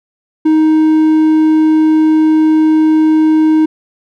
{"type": "tone", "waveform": "triangle", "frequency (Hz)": 313, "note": "D#4", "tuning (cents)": 10, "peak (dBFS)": -4, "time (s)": [0.45, 3.66], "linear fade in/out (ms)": 10, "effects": []}